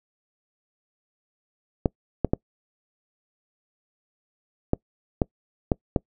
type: clicks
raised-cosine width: 2 ms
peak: -6 dBFS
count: 7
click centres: 1.858 / 2.247 / 2.335 / 4.734 / 5.218 / 5.718 / 5.962 s
effects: noise-tail reverb RT60 0.1 s tail -26 dB re dry